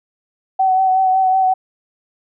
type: tone with vibrato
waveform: sine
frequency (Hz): 756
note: F#5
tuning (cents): +37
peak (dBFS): -11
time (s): 0.59-1.54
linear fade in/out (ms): 10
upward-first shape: sine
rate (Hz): 5.4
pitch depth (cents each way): 23
effects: none